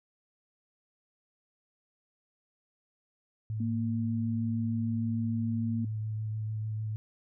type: tone with vibrato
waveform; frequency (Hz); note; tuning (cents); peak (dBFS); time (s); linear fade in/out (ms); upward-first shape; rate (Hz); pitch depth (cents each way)
sine; 108.4; A2; -25; -31; 3.5-6.96; 0; sine; 6.7; 14
type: tone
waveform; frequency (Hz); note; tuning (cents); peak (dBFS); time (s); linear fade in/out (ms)
sine; 230; A#3; -23; -30; 3.6-5.85; 5
effects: none